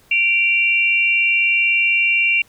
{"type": "tone pair together", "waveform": "sine", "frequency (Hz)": [2349, 2761], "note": ["D7", "F7"], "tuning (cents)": [0, -20], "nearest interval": "minor third", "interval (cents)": 280, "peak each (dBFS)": -16, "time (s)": [0.11, 2.42], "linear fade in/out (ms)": 5, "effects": ["pink hiss -53 dBFS RMS until 2.48 s"]}